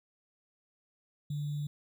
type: tone with sample-and-hold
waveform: sine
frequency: 146.83 Hz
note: D3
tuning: in tune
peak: -32 dBFS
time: 1.3-1.67 s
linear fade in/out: 5 ms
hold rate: 3675 Hz
effects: none